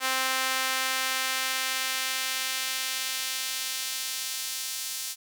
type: tone with high-pass filter sweep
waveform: sawtooth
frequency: 261.6 Hz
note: C4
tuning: in tune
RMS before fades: -30 dBFS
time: 0-5.16 s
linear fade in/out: 50 ms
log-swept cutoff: 1200 to 5300 Hz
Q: 0.76
effects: none